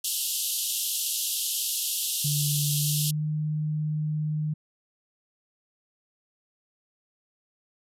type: band-pass noise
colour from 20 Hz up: white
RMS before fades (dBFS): -29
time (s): 0.04-3.11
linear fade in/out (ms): 5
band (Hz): 2800 to 14000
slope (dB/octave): 96
type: tone with pitch glide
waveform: sine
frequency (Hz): 146.83 to 152.89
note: D3 to D#3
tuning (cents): 0 to -30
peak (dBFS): -25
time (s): 2.24-4.54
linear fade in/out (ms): 10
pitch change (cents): +70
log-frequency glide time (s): 2.7-3.25
effects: none